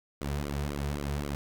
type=tone with flanger; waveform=sawtooth; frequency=71.7 Hz; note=D2; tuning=41 cents flat; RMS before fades=-33 dBFS; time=0.21-1.35 s; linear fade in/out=0 ms; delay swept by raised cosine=1.1 to 3.7 ms; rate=3.8 Hz; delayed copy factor=-1; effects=none